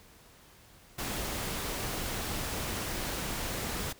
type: noise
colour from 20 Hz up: pink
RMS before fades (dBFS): -35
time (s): 0.98-3.93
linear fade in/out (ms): 10
effects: pink hiss -57 dBFS RMS until 3.99 s